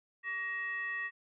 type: tone with frequency modulation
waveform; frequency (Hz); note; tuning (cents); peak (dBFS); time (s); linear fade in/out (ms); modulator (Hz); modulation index
sine; 1884; A#6; +18; -34; 0.23-1.11; 50; 742; 0.52
effects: none